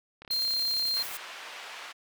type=click train; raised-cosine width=0.3 ms; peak=-29 dBFS; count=32; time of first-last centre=0.22-1.113 s; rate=34.7 Hz
type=tone; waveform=sine; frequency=4183 Hz; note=C8; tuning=1 cent flat; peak=-26 dBFS; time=0.3-1.03 s; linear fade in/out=10 ms
type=noise with tremolo; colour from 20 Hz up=blue; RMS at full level=-38 dBFS; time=0.31-1.17 s; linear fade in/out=0 ms; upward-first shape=sine; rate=11 Hz; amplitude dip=30%
type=band-pass noise; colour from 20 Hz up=white; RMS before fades=-43 dBFS; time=0.95-1.93 s; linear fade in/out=20 ms; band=690 to 2800 Hz; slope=12 dB/octave
effects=none